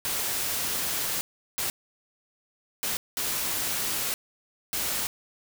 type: noise bursts at uneven times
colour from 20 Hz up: white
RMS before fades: -29 dBFS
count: 5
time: 0.05-1.21 / 1.58-1.7 / 2.83-2.97 / 3.17-4.14 / 4.73-5.07 s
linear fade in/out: 0 ms
effects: none